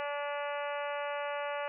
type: harmonic tone with a mistuned harmonic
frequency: 288.6 Hz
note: D4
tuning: 30 cents flat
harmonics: 2 / 3 / 4 / 5 / 6 / 7 / 8 / 9 / 10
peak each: -36 / -40 / -42 / -44 / -46 / -47 / -48 / -49 / -50 dBFS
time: 0-1.68 s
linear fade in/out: 0 ms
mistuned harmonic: 8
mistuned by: +28 cents
effects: none